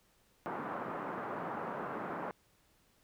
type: band-pass noise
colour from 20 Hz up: white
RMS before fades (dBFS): -40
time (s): 0.46-2.31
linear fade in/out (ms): 0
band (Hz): 140 to 1300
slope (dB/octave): 24
effects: pink hiss -70 dBFS RMS until 3.03 s